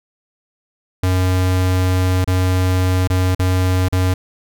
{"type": "tone with dropouts", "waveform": "square", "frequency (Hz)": 92.2, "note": "F#2", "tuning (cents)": -6, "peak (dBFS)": -14, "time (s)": [1.03, 4.14], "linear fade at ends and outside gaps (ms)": 5, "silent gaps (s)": [[2.245, 2.275], [3.075, 3.1], [3.349, 3.394], [3.885, 3.925]], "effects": []}